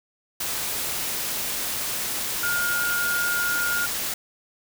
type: tone in noise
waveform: sine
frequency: 1421 Hz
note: F6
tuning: 30 cents sharp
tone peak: -23 dBFS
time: 2.43-3.86 s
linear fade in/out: 5 ms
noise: white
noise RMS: -28 dBFS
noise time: 0.4-4.14 s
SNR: +2 dB
effects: none